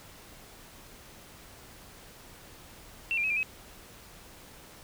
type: tone with pitch steps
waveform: sine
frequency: 2703 / 2389 / 2561 / 2388 / 2551 Hz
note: E7 / D7 / D#7 / D7 / D#7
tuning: +43 / +29 / +49 / +28 / +43 cents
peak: -26 dBFS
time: 3.11-3.43 s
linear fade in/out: 0 ms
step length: 64 ms
effects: pink hiss -51 dBFS RMS until 4.83 s